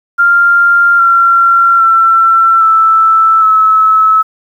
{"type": "tone with pitch steps", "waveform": "sine", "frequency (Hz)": [1394, 1369.3, 1345, 1321.1, 1297.6], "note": ["F6", "F6", "E6", "E6", "E6"], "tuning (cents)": [-4, -35, 34, 3, -28], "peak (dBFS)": -4, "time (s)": [0.18, 4.23], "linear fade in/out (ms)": 20, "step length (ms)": 810, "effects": ["7-bit"]}